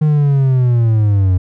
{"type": "linear sweep", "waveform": "triangle", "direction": "down", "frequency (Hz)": [155, 89.5], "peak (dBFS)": -7, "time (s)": [0.01, 1.38], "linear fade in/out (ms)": 10, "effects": []}